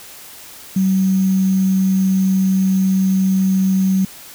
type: tone with sample-and-hold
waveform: sine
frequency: 190 Hz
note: F#3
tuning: 46 cents sharp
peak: -12 dBFS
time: 0.76-4.05 s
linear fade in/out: 5 ms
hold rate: 6300 Hz
effects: white hiss -38 dBFS RMS until 4.34 s